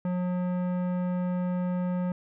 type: tone with tanh clipping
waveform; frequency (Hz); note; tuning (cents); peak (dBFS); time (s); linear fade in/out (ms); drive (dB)
sine; 180; F#3; -47; -28; 0.05-2.12; 2; 15
effects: none